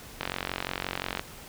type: click train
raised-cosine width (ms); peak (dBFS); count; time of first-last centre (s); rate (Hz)
0.3; -13; 46; 0.21-1.195; 45.7
effects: pink hiss -46 dBFS RMS until 1.48 s